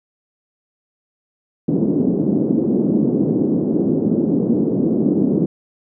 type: band-pass noise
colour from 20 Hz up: pink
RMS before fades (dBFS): -17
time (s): 1.68-5.46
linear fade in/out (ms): 5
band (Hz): 190 to 370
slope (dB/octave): 24
effects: none